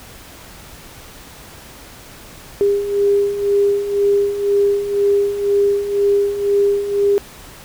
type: beating tone pair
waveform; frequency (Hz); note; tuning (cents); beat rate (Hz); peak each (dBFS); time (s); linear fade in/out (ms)
sine; 401.9 / 403.9; G4 / G#4; +43 / -48; 2; -20 / -14; 2.61-7.18; 0
effects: pink hiss -39 dBFS RMS until 7.64 s